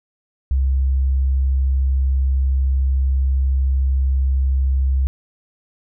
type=tone; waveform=sine; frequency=66.5 Hz; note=C2; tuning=29 cents sharp; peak=-14 dBFS; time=0.51-5.07 s; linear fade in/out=0 ms; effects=none